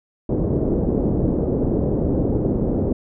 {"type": "low-pass noise", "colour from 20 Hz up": "white", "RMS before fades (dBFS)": -20, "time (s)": [0.29, 2.93], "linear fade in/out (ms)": 5, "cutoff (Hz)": 430, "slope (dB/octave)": 24, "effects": []}